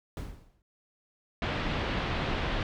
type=noise with exponential decay; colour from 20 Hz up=brown; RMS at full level=-32 dBFS; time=0.17-0.62 s; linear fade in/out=1 ms; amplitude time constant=97 ms
type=low-pass noise; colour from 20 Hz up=pink; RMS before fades=-31 dBFS; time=1.42-2.63 s; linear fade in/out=2 ms; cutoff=3600 Hz; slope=24 dB/octave
effects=none